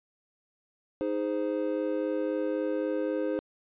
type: chord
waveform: triangle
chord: Ab major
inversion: second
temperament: just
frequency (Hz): 311.5 / 415.3 / 519.1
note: Eb4 / Ab4 / C5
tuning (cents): +2 / 0 / -14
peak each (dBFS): -29 / -32 / -29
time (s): 1.01-3.39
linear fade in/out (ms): 0
effects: resampled to 8000 Hz